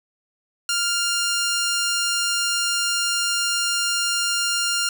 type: tone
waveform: 10% pulse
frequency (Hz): 1399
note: F6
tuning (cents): +3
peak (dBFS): -12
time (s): 0.69-4.89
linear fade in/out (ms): 2
effects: none